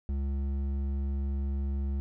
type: tone with hard clipping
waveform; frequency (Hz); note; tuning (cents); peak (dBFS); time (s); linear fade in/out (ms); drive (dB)
sine; 69; C#2; -7; -30; 0.09-2; 0; 8
effects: none